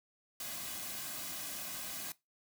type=noise with comb filter; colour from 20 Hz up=white; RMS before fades=-42 dBFS; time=0.4-2.12 s; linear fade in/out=2 ms; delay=2.2 ms; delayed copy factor=-0.65; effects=noise-tail reverb RT60 0.2 s tail -20 dB re dry